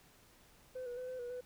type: tone with pitch steps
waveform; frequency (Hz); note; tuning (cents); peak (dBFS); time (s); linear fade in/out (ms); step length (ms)
sine; 510 / 486.1 / 505 / 510 / 484.6 / 497.5; C5 / B4 / B4 / C5 / B4 / B4; -44 / -28 / +39 / -44 / -33 / +13; -38; 0.75-1.41; 10; 110
effects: tanh soft clip ceiling -39 dBFS + pink hiss -64 dBFS RMS until 1.45 s